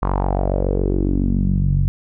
sawtooth tone with low-pass filter sweep, 47.18 Hz, F#1, 34 cents sharp, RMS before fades -18 dBFS, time 0.02-1.88 s, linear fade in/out 0 ms, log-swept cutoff 1100 to 120 Hz, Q 4, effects none

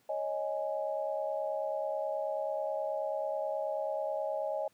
sine chord, C# suspended second, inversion none, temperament just, 554.4 / 623.7 / 831.5 Hz, C#5 / D#5 / G#5, 0 / +4 / +2 cents, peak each -36 / -34 / -39 dBFS, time 0.09-4.68 s, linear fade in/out 5 ms, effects pink hiss -69 dBFS RMS until 4.73 s + high-pass 150 Hz 12 dB/octave

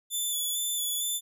10% pulse tone with vibrato, 3474 Hz, A7, 23 cents flat, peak -21 dBFS, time 0.1-1.21 s, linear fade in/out 50 ms, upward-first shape square, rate 2.2 Hz, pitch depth 25 cents each way, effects none

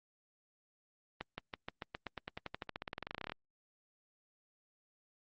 accelerating click train, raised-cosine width 0.3 ms, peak -23 dBFS, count 29, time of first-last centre 1.21-3.32 s, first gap 170 ms, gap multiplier 0.93, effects low-pass 4000 Hz 12 dB/octave + Opus 24 kbps

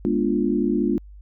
sine chord, G# diminished seventh, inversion none, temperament equal with one note detuned, 207.7 / 243 / 293.7 / 349.2 Hz, G#3 / B3 / D4 / F4, 0 / -28 / 0 / 0 cents, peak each -24 dBFS, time 0.05-0.98 s, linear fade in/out 0 ms, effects added 50 Hz sine -40 dBFS peak until 1.21 s

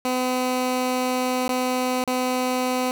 15% pulse tone with dropouts, 253.6 Hz, B3, 46 cents sharp, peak -15 dBFS, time 0.05-2.91 s, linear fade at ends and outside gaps 1 ms, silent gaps 1.479-1.49 / 2.039-2.076 s, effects none

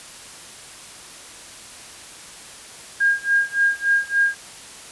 sine tone with tremolo, 1619 Hz, G#6, 45 cents flat, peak -13 dBFS, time 3-4.35 s, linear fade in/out 10 ms, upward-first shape sine, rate 3.5 Hz, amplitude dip 95%, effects white hiss -40 dBFS RMS until 4.91 s + resampled to 24000 Hz

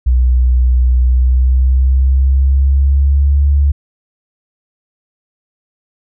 sine tone with pitch glide, 62.2 to 71.04 Hz, B1 to C#2, +13 to +43 cents, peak -7 dBFS, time 0.06-3.72 s, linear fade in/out 10 ms, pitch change +230 cents, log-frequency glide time 1.03-3.45 s, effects none

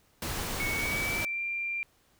pink noise, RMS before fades -34 dBFS, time 0.22-1.25 s, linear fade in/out 2 ms
sine tone with pitch glide, 2217 to 2376 Hz, C#7 to D7, 0 to +20 cents, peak -30 dBFS, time 0.6-1.83 s, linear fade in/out 0 ms, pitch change +120 cents, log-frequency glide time 0.7-1.41 s
effects pink hiss -66 dBFS RMS until 2.19 s

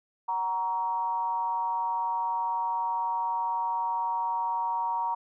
sine tone with frequency modulation, 938 Hz, A#5, 11 cents sharp, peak -26 dBFS, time 0.28-5.15 s, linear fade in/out 10 ms, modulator 192 Hz, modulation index 0.53, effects none

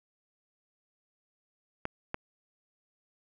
clicks, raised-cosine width 0.5 ms, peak -17 dBFS, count 2, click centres 1.854 / 2.144 s, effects none

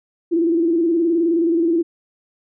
sine tone with vibrato, 334.6 Hz, E4, 26 cents sharp, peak -14 dBFS, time 0.31-1.83 s, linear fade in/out 20 ms, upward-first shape square, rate 19 Hz, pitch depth 57 cents each way, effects none

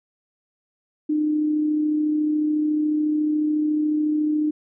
sine tone with amplitude modulation, 303.3 Hz, D#4, 44 cents flat, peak -17 dBFS, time 1.09-4.51 s, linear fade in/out 10 ms, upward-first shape sine, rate 34 Hz, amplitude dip 30%, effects none

